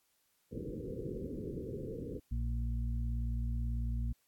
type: low-pass noise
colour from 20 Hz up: white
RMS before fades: -41 dBFS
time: 0.51-2.2 s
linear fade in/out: 20 ms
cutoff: 500 Hz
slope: 96 dB/octave
type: harmonic tone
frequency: 58.27 Hz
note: A#1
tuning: in tune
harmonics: 1 / 2 / 4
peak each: -33 / -39 / -45 dBFS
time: 2.31-4.13 s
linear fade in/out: 10 ms
effects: white hiss -75 dBFS RMS until 4.27 s + AAC 64 kbps